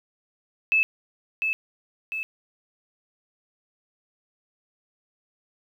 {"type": "tone with echo", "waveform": "sine", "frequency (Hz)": 2612, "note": "E7", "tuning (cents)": -17, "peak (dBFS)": -17, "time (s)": [0.72, 0.83], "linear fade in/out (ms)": 0, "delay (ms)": 700, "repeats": 2, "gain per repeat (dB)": -5, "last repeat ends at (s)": 2.23, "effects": ["9-bit"]}